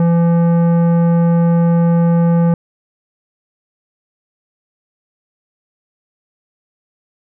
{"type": "tone with tanh clipping", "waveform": "sine", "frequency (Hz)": 169.4, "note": "E3", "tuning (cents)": 48, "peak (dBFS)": -11, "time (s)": [0, 2.54], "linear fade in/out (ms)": 2, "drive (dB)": 13, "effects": []}